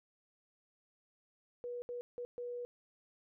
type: tone bursts at uneven times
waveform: sine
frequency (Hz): 485.4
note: B4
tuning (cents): -30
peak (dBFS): -39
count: 4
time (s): 1.64-1.82 / 1.89-2.01 / 2.18-2.25 / 2.38-2.65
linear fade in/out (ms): 0
effects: none